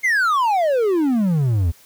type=exponential sweep; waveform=triangle; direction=down; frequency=2161 to 77.78 Hz; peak=-13 dBFS; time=0.03-1.72 s; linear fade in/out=20 ms; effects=white hiss -50 dBFS RMS until 1.85 s